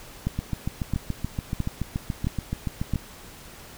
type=two click trains; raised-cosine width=5 ms; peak=-14 / -12 dBFS; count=19 / 5; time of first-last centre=0.39-2.958 / 0.27-2.937 s; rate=7.01 / 1.5 Hz; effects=pink hiss -45 dBFS RMS until 3.77 s